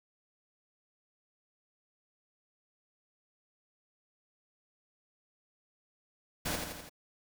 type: noise with echo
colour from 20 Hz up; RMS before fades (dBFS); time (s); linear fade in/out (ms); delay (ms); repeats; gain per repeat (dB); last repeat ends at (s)
pink; -34; 6.45-6.56; 10; 84; 4; -4; 6.896
effects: none